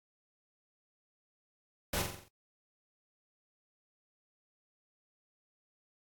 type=noise with echo; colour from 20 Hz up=pink; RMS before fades=-33 dBFS; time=1.93-2.02 s; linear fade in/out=5 ms; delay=44 ms; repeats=6; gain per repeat=-5 dB; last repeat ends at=2.284 s; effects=AAC 64 kbps